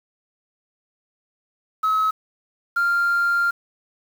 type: tone pair in turn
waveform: sine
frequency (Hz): 1285 / 1393.8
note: E6 / F6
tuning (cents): -45 / -4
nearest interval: minor second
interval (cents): 141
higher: second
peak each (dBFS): -15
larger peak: neither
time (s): 1.83-2.11 / 2.76-3.51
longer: second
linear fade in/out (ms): 10
effects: tanh soft clip ceiling -15 dBFS + 7-bit